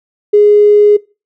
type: tone with tanh clipping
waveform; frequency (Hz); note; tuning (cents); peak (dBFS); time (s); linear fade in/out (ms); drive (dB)
triangle; 415.3; G#4; 0; -3; 0.33-0.97; 10; 3
effects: noise-tail reverb RT60 0.3 s tail -22 dB re dry